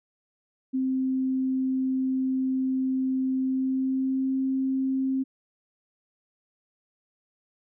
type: tone with pitch glide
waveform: sine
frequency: 261.6 to 265.1 Hz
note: C4 to C4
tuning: 0 to +23 cents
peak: -23 dBFS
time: 0.73-5.24 s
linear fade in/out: 20 ms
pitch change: +23 cents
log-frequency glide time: 3.4-4.36 s
effects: none